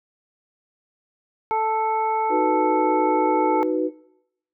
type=harmonic tone; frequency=440 Hz; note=A4; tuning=in tune; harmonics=1 / 2 / 3 / 5; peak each=-27 / -20 / -32 / -35 dBFS; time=1.51-3.63 s; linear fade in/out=0 ms
type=chord; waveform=sine; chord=B major; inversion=first; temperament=equal; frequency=311.1 / 370 / 493.9 Hz; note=D#4 / F#4 / B4; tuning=0 / 0 / 0 cents; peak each=-24 dBFS; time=2.29-3.91 s; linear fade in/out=50 ms
effects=noise-tail reverb RT60 0.9 s tail -22 dB re dry